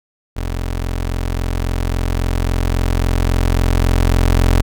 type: tone with level ramp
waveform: 25% pulse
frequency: 43.65 Hz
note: F1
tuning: in tune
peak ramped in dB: -16 to -6 dBFS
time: 0.36-4.62 s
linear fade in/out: 10 ms
effects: none